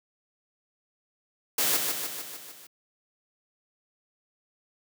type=noise with echo; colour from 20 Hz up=white; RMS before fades=-25 dBFS; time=1.58-1.77 s; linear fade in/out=5 ms; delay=150 ms; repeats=6; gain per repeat=-4 dB; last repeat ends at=2.67 s; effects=high-pass 150 Hz 12 dB/octave